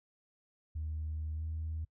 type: tone with pitch glide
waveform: sine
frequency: 77.78 to 79.51 Hz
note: D#2 to D#2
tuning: 0 to +38 cents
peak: -34 dBFS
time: 0.75-1.85 s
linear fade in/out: 10 ms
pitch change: +38 cents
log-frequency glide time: 1.36-1.42 s
effects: noise-tail reverb RT60 0.1 s tail -25 dB re dry + tanh soft clip ceiling -31 dBFS